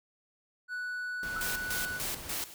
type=tone; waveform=triangle; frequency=1480 Hz; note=F#6; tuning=in tune; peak=-32 dBFS; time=0.68-2.01 s; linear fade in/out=50 ms
type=noise; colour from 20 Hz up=pink; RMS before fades=-44 dBFS; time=1.23-2.34 s; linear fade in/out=0 ms
type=tone with exponential decay; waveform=sine; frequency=1318.5 Hz; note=E6; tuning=in tune; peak=-32 dBFS; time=1.36-1.48 s; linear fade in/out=5 ms; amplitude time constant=24 ms
type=noise with tremolo; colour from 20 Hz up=white; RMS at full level=-35 dBFS; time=1.41-2.54 s; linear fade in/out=0 ms; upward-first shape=square; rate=3.4 Hz; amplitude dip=80%
effects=none